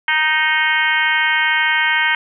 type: harmonic tone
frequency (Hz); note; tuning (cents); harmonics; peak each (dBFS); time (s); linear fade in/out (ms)
311.1; D#4; 0; 3 / 4 / 5 / 6 / 7 / 8 / 9 / 10; -22 / -30 / -19 / -19 / -19 / -27 / -28 / -25; 0.08-2.15; 2
effects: none